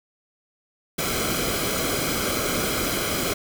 pink noise with comb filter, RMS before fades -25 dBFS, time 0.98-3.34 s, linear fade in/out 10 ms, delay 1.1 ms, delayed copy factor -0.65, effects none

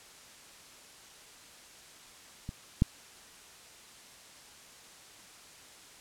clicks, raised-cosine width 5 ms, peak -25 / -10 dBFS, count 2, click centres 2.491 / 2.821 s, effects white hiss -53 dBFS RMS until 6 s + low-pass 9000 Hz 12 dB/octave

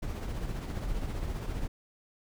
brown noise with tremolo, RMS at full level -32 dBFS, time 0.02-1.68 s, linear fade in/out 10 ms, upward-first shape triangle, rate 15 Hz, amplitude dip 50%, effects none

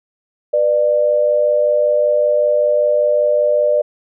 sine tone pair together, 491 / 596.2 Hz, B4 / D5, -10 / +26 cents, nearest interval minor third, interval 336 cents, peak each -18 / -12 dBFS, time 0.53-3.82 s, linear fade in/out 10 ms, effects none

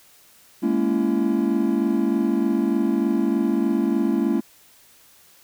triangle chord, A# half-diminished seventh, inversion third, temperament just, 209.8 / 233.1 / 279.7 / 335.6 Hz, G#3 / A#3 / C#4 / E4, +18 / 0 / +16 / +31 cents, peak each -22 dBFS, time 0.62-4.41 s, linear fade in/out 20 ms, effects white hiss -53 dBFS RMS until 5.43 s

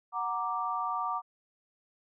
sine chord, Gb augmented, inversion none, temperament equal, 740 / 932.3 / 1174.7 Hz, Gb5 / Bb5 / D6, 0 / 0 / 0 cents, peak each -36 / -35 / -32 dBFS, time 0.12-1.22 s, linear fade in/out 50 ms, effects none

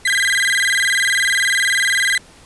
35% pulse tone with vibrato, 1800 Hz, A6, 39 cents sharp, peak -12 dBFS, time 0.05-2.18 s, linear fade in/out 5 ms, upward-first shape square, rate 20 Hz, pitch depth 190 cents each way, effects pink hiss -45 dBFS RMS until 2.45 s + resampled to 24000 Hz

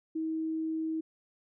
sine tone, 319.4 Hz, D#4, 45 cents sharp, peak -30 dBFS, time 0.15-1.01 s, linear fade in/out 10 ms, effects none

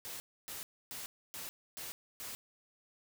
white noise bursts, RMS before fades -44 dBFS, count 6, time 0.05-2.35 s, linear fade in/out 0 ms, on 150 ms, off 280 ms, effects none

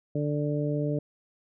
harmonic tone, 147.3 Hz, D3, 6 cents sharp, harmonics 1 / 2 / 3 / 4, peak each -28 / -31 / -33 / -34 dBFS, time 0.15-0.99 s, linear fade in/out 5 ms, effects none

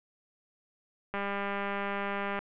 click train, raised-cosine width 0.5 ms, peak -19 dBFS, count 251, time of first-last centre 1.14-2.39 s, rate 200 Hz, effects resampled to 8000 Hz + 9-bit

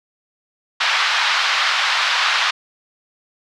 pink band-pass noise, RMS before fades -18 dBFS, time 0.8-2.51 s, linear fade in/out 10 ms, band 1000 to 4600 Hz, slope 24 dB/octave, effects none

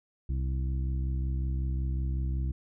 harmonic tone, 65.41 Hz, C2, in tune, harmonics 1 / 2 / 3 / 4 / 5, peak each -28 / -35 / -45 / -49 / -47 dBFS, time 0.29-2.52 s, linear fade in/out 5 ms, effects none

